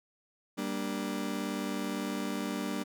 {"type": "chord", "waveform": "35% pulse", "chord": "G minor", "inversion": "none", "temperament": "just", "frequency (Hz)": [196, 235.2, 294], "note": ["G3", "Bb3", "D4"], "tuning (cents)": [0, 16, 2], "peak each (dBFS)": [-35, -36, -35], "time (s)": [0.57, 2.84], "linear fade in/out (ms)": 20, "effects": []}